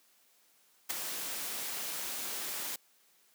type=noise with ADSR envelope; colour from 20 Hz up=white; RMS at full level=-30 dBFS; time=0.89-2.76 s; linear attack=18 ms; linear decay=5 ms; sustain=-8 dB; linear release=5 ms; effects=white hiss -67 dBFS RMS until 3.34 s + high-pass 200 Hz 12 dB/octave